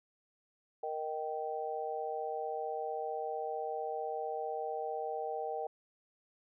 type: harmonic tone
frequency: 155.56 Hz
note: D#3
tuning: in tune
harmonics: 3 / 4 / 5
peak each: -39 / -41 / -38 dBFS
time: 0.83-5.67 s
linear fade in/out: 5 ms
effects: none